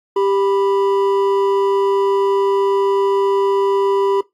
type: tone pair together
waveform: triangle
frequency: 394.7 / 985.7 Hz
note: G4 / B5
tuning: +12 / -4 cents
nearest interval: octave + major third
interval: 1584 cents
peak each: -12 / -19 dBFS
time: 0.16-4.21 s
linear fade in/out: 5 ms
effects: noise-tail reverb RT60 0.2 s tail -22 dB re dry + AAC 64 kbps